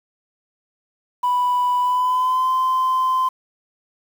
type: tone with pitch glide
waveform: sine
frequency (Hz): 987.8 to 1032.7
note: B5 to C6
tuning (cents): 0 to -23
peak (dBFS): -14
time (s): 1.23-3.29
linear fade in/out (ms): 10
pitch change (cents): +77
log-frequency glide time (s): 1.8-2.5
effects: tanh soft clip ceiling -14 dBFS + 7-bit